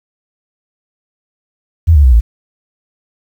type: tone with pitch steps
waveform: sine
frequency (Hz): 82.41 / 72.58 / 63.91 / 56.29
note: E2 / D2 / C2 / A1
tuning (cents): 0 / -20 / -40 / +40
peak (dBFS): -3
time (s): 1.87-2.21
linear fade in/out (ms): 20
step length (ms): 85
effects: 7-bit